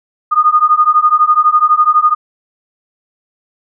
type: beating tone pair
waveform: sine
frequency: 1222 / 1234 Hz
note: D#6 / D#6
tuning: -32 / -15 cents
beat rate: 12 Hz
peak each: -10 dBFS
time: 0.31-2.15 s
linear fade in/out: 20 ms
effects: none